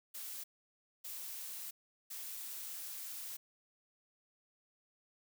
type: noise bursts at uneven times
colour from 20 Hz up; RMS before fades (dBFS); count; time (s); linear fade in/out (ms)
blue; -45; 3; 0.14-0.44 / 1.04-1.71 / 2.1-3.37; 10
effects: none